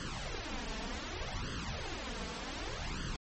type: noise with flanger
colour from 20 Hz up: pink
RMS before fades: -39 dBFS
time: 0-3.16 s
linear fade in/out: 0 ms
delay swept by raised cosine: 0.63 to 4.53 ms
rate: 0.66 Hz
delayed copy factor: +0.8
effects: low-pass 6000 Hz 12 dB/octave + MP3 32 kbps